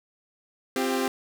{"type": "chord", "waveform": "sawtooth", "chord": "C suspended fourth", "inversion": "none", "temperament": "equal with one note detuned", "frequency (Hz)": [261.6, 349.2, 396.6], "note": ["C4", "F4", "G4"], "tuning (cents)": [0, 0, 20], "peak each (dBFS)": [-23, -29, -24], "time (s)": [0.76, 1.08], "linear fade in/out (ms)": 2, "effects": []}